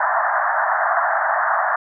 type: band-pass noise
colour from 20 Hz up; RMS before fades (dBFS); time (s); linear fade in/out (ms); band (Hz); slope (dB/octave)
pink; -19; 0-1.76; 5; 640 to 1800; 96
effects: none